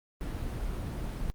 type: noise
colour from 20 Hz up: brown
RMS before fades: -34 dBFS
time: 0.21-1.3 s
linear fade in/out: 0 ms
effects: Opus 24 kbps